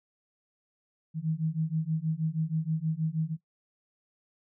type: beating tone pair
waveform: sine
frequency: 156 / 162.3 Hz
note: D#3 / E3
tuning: +5 / -27 cents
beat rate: 6.3 Hz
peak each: -30 dBFS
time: 1.14-3.37 s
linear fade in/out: 50 ms
effects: noise-tail reverb RT60 0.1 s tail -17 dB re dry